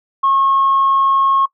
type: tone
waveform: sine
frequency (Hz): 1087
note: C#6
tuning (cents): -34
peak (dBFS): -10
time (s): 0.23-1.46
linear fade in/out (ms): 10
effects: noise-tail reverb RT60 0.1 s tail -20 dB re dry + tanh soft clip ceiling -6 dBFS